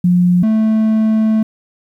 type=tone pair in turn; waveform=sine / triangle; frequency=177.9 / 219 Hz; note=F3 / A3; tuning=+32 / -8 cents; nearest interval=major third; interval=360 cents; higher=second; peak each=-8 dBFS; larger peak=neither; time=0.04-0.43 / 0.43-1.43 s; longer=second; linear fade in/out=5 ms; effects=8-bit